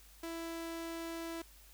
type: tone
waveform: sawtooth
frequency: 331.5 Hz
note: E4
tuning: 10 cents sharp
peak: -36 dBFS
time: 0.23-1.42 s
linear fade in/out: 5 ms
effects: added 50 Hz sine -59 dBFS peak until 1.73 s + white hiss -61 dBFS RMS until 1.73 s